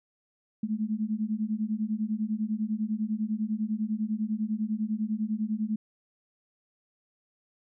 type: beating tone pair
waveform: sine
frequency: 210.6 / 220.6 Hz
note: G#3 / A3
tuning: +24 / +5 cents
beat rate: 10 Hz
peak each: -30 dBFS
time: 0.63-5.76 s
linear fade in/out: 5 ms
effects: none